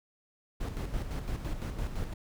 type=noise with tremolo; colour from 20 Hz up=brown; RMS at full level=-33 dBFS; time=0.6-2.14 s; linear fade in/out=10 ms; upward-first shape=square; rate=5.9 Hz; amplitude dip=50%; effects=none